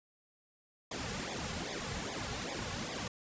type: noise with flanger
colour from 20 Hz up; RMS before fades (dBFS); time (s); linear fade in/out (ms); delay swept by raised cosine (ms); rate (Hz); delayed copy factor
pink; -39; 0.91-3.08; 5; 0.68 to 3.28; 2.5; -0.95
effects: resampled to 16000 Hz